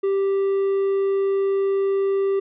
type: tone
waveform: triangle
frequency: 392 Hz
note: G4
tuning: in tune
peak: -16 dBFS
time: 0.03-2.4 s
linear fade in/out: 10 ms
effects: resampled to 8000 Hz

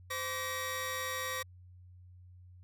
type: tone cluster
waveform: sawtooth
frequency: 516 / 1152 / 1892 Hz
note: C5 / D6 / A#6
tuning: -24 / -34 / +25 cents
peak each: -37 / -36 / -35 dBFS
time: 0.1-1.43 s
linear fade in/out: 10 ms
effects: added 90 Hz sine -52 dBFS peak until 2.63 s

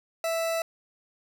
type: tone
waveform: 40% pulse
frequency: 659.3 Hz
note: E5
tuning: in tune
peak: -25 dBFS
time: 0.24-0.62 s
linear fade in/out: 2 ms
effects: 11-bit

